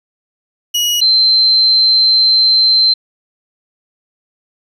30% pulse / sine tone pair in turn, 2905 / 4108 Hz, F#7 / C8, -32 / -33 cents, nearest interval tritone, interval 599 cents, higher second, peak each -9 / -7 dBFS, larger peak second, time 0.74-1.01 / 1.01-2.94 s, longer second, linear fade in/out 10 ms, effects resampled to 32000 Hz

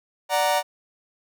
40% pulse chord, D augmented, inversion none, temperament equal, 587.3 / 740 / 932.3 Hz, D5 / F#5 / A#5, 0 / 0 / 0 cents, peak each -23 dBFS, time 0.29-0.63 s, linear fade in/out 50 ms, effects none

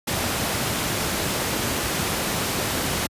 pink noise, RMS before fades -24 dBFS, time 0.07-3.07 s, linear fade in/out 10 ms, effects high-pass 80 Hz 12 dB/octave + resampled to 32000 Hz

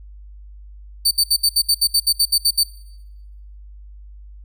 sawtooth tone bursts, 4572 Hz, D8, 47 cents flat, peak -10 dBFS, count 13, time 1.05-2.636 s, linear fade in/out 10 ms, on 62 ms, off 65 ms, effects noise-tail reverb RT60 1.0 s tail -22 dB re dry + added 50 Hz sine -37 dBFS peak until 4.44 s

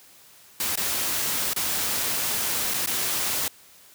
white noise with dropouts, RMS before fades -26 dBFS, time 0.6-3.48 s, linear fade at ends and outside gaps 2 ms, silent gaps 0.757-0.774 / 1.534-1.562 / 2.738-2.741 / 2.861-2.872 s, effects white hiss -52 dBFS RMS until 3.94 s + high-pass 60 Hz 12 dB/octave

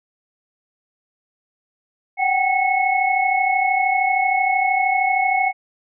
sine tone cluster, 750 / 783 / 2192 Hz, F#5 / G5 / C#7, +23 / -2 / -20 cents, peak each -20 dBFS, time 2.17-5.53 s, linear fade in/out 50 ms, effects none

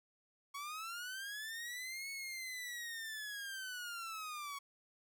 sawtooth linear two-way sweep, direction up then down, 1108.7 to 2212 to 1108.7 Hz, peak -39 dBFS, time 0.54-4.59 s, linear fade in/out 10 ms, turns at 2.1 s, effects none

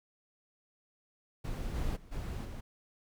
brown noise with level steps, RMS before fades -37 / -34 / -53 / -38 / -42 dBFS, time 1.44-2.61 s, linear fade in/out 10 ms, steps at 1.74 / 1.95 / 2.11 / 2.44 s, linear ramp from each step 20 ms, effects none

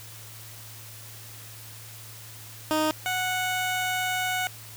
15% pulse tone pair in turn, 310.2 / 737.8 Hz, D#4 / F#5, -5 / -5 cents, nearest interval octave + minor third, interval 1500 cents, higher second, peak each -16 / -19 dBFS, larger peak first, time 2.71-2.91 / 3.06-4.47 s, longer second, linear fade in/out 0 ms, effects added 110 Hz sine -46 dBFS peak until 4.76 s + white hiss -45 dBFS RMS until 4.76 s

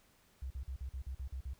sine tone bursts, 65.4 Hz, C2, in tune, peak -38 dBFS, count 9, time 0.42-1.536 s, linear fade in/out 5 ms, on 84 ms, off 45 ms, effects pink hiss -68 dBFS RMS until 1.59 s

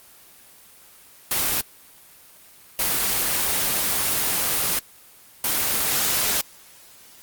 white noise bursts at uneven times, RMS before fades -22 dBFS, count 3, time 1.31-1.61 / 2.79-4.79 / 5.44-6.41 s, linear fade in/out 2 ms, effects white hiss -49 dBFS RMS until 7.22 s + Opus 24 kbps

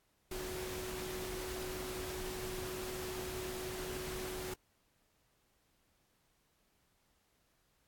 sine tone in noise, 370 Hz, F#4, in tune, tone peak -42 dBFS, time 0.31-4.54 s, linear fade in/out 5 ms, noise pink, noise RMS -44 dBFS, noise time 0.31-4.54 s, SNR -1 dB, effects pink hiss -75 dBFS RMS until 7.87 s + AAC 64 kbps

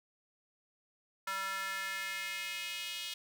square tone with high-pass filter sweep, 193.7 Hz, G3, 20 cents flat, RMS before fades -39 dBFS, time 1.27-3.14 s, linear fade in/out 5 ms, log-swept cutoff 1300 to 3200 Hz, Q 2.6, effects none

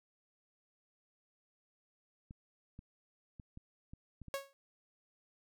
clicks, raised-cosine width 5 ms, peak -37 dBFS, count 7, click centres 2.309 / 2.791 / 3.398 / 3.574 / 3.935 / 4.217 / 4.283 s
sawtooth tone with exponential decay, 551 Hz, C#5, 11 cents flat, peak -29 dBFS, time 4.34-4.53 s, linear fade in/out 0 ms, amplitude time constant 41 ms
effects none

